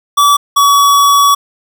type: tone pair in turn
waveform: square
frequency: 1151 / 1133.2 Hz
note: D6 / C#6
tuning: -35 / +38 cents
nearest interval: unison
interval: 27 cents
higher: first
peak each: -6 dBFS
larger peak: neither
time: 0.17-0.37 / 0.56-1.35 s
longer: second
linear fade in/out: 10 ms
effects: 8-bit